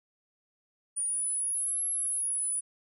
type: exponential two-way sweep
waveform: sine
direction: up then down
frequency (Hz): 9397 to 11175 to 9770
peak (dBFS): -28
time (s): 0.96-2.61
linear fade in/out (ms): 20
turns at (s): 1.86
effects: none